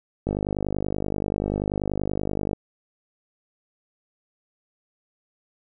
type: click train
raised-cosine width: 2 ms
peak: -12 dBFS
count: 115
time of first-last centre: 0.27-2.532 s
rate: 50.4 Hz
effects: none